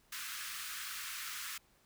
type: high-pass noise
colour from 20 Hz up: pink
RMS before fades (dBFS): -43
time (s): 0.12-1.58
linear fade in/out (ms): 5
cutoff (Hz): 1200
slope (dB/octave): 48
effects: pink hiss -69 dBFS RMS until 1.85 s